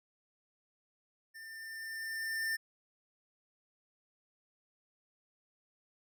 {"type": "tone with level ramp", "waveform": "square", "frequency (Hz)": 1795, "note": "A6", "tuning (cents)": 34, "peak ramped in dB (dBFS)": [-48, -32], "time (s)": [1.34, 2.57], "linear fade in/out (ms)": 20, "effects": []}